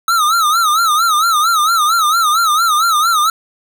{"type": "tone with vibrato", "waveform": "square", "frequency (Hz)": 1287, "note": "E6", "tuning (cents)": -42, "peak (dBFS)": -11, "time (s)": [0.08, 3.3], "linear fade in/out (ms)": 2, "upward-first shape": "sine", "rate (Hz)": 4.4, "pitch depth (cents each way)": 130, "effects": []}